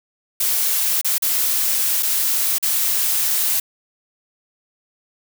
blue noise with dropouts, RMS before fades -19 dBFS, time 0.4-3.6 s, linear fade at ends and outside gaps 5 ms, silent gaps 1.014-1.046 / 1.182-1.222 / 2.026-2.03 / 2.584-2.626 s, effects none

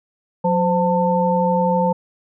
sine tone cluster, 181.2 / 517 / 894 Hz, F#3 / C5 / A5, -36 / -21 / +27 cents, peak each -19 dBFS, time 0.44-1.93 s, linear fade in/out 10 ms, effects none

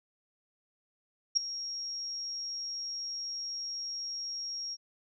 sine tone with ADSR envelope, 5588 Hz, F8, in tune, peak -19 dBFS, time 1.35-4.77 s, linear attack 22 ms, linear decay 4 ms, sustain -16 dB, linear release 41 ms, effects none

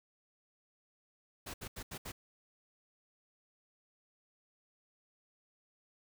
pink noise bursts at uneven times, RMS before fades -44 dBFS, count 5, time 1.46-1.54 / 1.61-1.68 / 1.76-1.83 / 1.91-1.98 / 2.05-2.12 s, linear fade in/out 10 ms, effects none

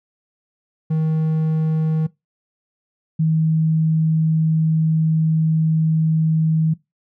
triangle / sine tone pair in turn, 158 / 159.19 Hz, D#3 / D#3, +27 / +40 cents, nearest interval unison, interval 13 cents, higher second, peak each -14 dBFS, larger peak neither, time 0.9-2.07 / 3.19-6.74 s, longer second, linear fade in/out 10 ms, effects noise-tail reverb RT60 0.2 s tail -21 dB re dry

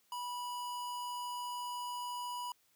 square tone, 979 Hz, B5, 15 cents flat, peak -39 dBFS, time 0.12-2.52 s, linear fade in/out 2 ms, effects white hiss -72 dBFS RMS until 2.75 s + high-pass 60 Hz 12 dB/octave

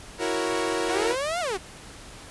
sawtooth chord, F# dominant seventh, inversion third, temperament equal, 329.6 / 370 / 466.2 / 554.4 Hz, E4 / F#4 / A#4 / C#5, 0 / 0 / 0 / 0 cents, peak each -26 / -26 / -25 / -29 dBFS, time 0.18-1.16 s, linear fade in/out 50 ms
sawtooth exponential two-way sweep, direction up then down, 346.9 to 732 to 346.9 Hz, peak -22 dBFS, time 0.88-1.58 s, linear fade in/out 20 ms, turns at 1.4 s
effects pink hiss -44 dBFS RMS until 2.3 s + resampled to 24000 Hz

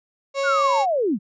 35% pulse tone, 551 Hz, C#5, 11 cents flat, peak -19 dBFS, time 0.34-0.86 s, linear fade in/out 50 ms
sine linear sweep, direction down, 1500 to 166.5 Hz, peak -18 dBFS, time 0.43-1.19 s, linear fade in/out 50 ms
effects resampled to 16000 Hz

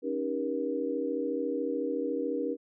sine chord, Eb dominant seventh, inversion third, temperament equal with one note detuned, 277.2 / 311.1 / 392 / 476.5 Hz, Db4 / Eb4 / G4 / Bb4, 0 / 0 / 0 / +38 cents, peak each -34 / -35 / -37 / -32 dBFS, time 0.02-2.57 s, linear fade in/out 50 ms, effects none

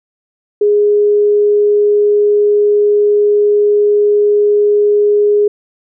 sine tone, 414.3 Hz, G#4, 4 cents flat, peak -7 dBFS, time 0.61-5.48 s, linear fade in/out 5 ms, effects none

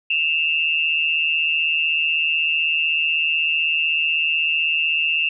sine tone pair together, 2627 / 2783 Hz, E7 / F7, -7 / -7 cents, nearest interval minor second, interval 100 cents, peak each -20 dBFS, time 0.1-5.29 s, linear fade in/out 5 ms, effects none

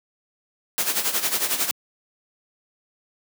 white noise with tremolo, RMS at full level -21 dBFS, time 0.78-1.71 s, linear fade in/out 0 ms, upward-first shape sine, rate 11 Hz, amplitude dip 70%, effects high-pass 200 Hz 12 dB/octave

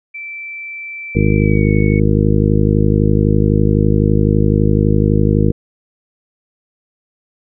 sine tone with pitch glide, 2332 to 2215 Hz, D7 to C#7, -13 to -2 cents, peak -25 dBFS, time 0.14-2 s, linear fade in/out 10 ms, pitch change -89 cents, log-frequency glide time 1.37-1.69 s
harmonic tone, 51.91 Hz, G#1, in tune, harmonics 1 / 2 / 3 / 4 / 5 / 6 / 7 / 8 / 9, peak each -17 / -15 / -16 / -17 / -24 / -20 / -22 / -27 / -21 dBFS, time 1.15-5.52 s, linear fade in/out 5 ms
effects none

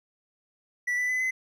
triangle tone with pitch steps, 1961 / 1986.1 / 2011 / 2037 Hz, B6 / B6 / B6 / C7, -13 / +9 / +31 / -47 cents, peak -23 dBFS, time 0.87-1.31 s, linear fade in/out 10 ms, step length 110 ms, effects none

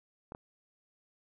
clicks, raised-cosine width 1 ms, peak -29 dBFS, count 2, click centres 0.321 / 0.349 s, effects none

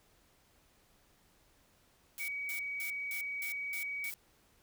blue noise bursts, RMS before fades -44 dBFS, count 7, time 2.18-4.14 s, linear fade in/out 0 ms, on 100 ms, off 210 ms
sine tone, 2264 Hz, C#7, 36 cents sharp, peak -36 dBFS, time 2.19-4.11 s, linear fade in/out 20 ms
effects pink hiss -68 dBFS RMS until 4.62 s

